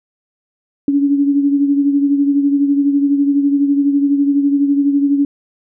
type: beating tone pair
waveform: sine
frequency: 281.5 / 293.5 Hz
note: C#4 / D4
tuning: +27 / -1 cents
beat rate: 12 Hz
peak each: -11 / -20 dBFS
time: 0.88-5.25 s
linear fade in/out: 2 ms
effects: none